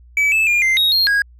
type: tone with pitch steps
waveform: triangle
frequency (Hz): 2293 / 2619 / 2411 / 2085 / 3776 / 4230 / 1642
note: D7 / E7 / D7 / C7 / A#7 / C8 / G#6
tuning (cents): -42 / -12 / +45 / -7 / +22 / +18 / -20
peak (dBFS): -11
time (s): 0.17-1.22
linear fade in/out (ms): 2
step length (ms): 150
effects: added 60 Hz sine -42 dBFS peak until 1.39 s